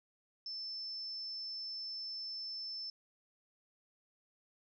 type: tone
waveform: sine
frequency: 5290 Hz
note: E8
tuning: 5 cents sharp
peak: -40 dBFS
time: 0.46-2.9 s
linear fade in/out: 2 ms
effects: none